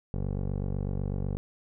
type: tone with low-pass filter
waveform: 15% pulse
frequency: 48.03 Hz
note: G1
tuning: 35 cents flat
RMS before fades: -31 dBFS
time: 0.14-1.37 s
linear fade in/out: 0 ms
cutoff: 470 Hz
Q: 0.85
effects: none